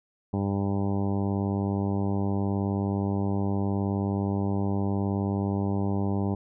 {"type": "harmonic tone", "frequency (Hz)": 99.2, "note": "G2", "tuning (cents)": 21, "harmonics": [1, 2, 3, 4, 5, 6, 7, 8, 9, 10], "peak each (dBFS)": [-28, -28, -33, -35, -42, -41, -44, -40, -43, -47], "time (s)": [0.33, 6.35], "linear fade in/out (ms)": 5, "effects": []}